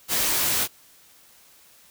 white noise with comb filter, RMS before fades -23 dBFS, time 0.08-0.68 s, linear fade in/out 50 ms, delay 18 ms, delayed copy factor -0.8, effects white hiss -54 dBFS RMS until 1.9 s

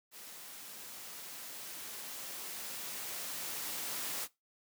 white noise with level ramp, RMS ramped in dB -50 to -38 dBFS, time 0.11-4.28 s, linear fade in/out 50 ms, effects noise-tail reverb RT60 0.2 s tail -19 dB re dry + high-pass 150 Hz 12 dB/octave

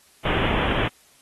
pink low-pass noise, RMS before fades -23 dBFS, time 0.25-0.88 s, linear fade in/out 5 ms, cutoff 3400 Hz, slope 96 dB/octave, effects white hiss -56 dBFS RMS until 1.21 s + AAC 32 kbps

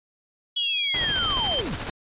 sine tone with pitch glide, 3305 to 3134 Hz, G#7 to G7, -9 to -1 cents, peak -23 dBFS, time 0.56-1.61 s, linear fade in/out 10 ms, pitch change -92 cents, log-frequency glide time 0.95-1.19 s
sine linear sweep, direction down, 3017 to 77.78 Hz, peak -28 dBFS, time 0.56-1.76 s, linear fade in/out 10 ms
pink noise with tremolo, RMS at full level -30 dBFS, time 0.94-1.9 s, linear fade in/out 2 ms, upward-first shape square, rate 14 Hz, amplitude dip 40%
effects resampled to 8000 Hz

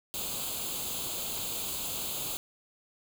white noise with comb filter, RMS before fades -35 dBFS, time 0.14-2.37 s, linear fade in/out 0 ms, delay 0.27 ms, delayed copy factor +0.8, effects none

